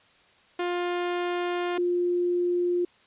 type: tone pair in turn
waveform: sawtooth / sine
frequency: 352.8 / 352.8 Hz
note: F4 / F4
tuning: +18 / +18 cents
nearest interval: unison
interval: 0 cents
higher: neither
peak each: -22 dBFS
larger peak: neither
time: 0.59-1.78 / 1.78-2.85 s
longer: first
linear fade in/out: 5 ms
effects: white hiss -59 dBFS RMS until 3.06 s + resampled to 8000 Hz